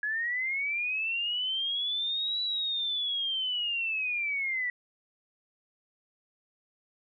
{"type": "linear two-way sweep", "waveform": "sine", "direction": "up then down", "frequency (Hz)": [1675, 3951, 1939], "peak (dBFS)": -28, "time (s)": [0.03, 4.7], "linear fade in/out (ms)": 2, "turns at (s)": 2.42, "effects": []}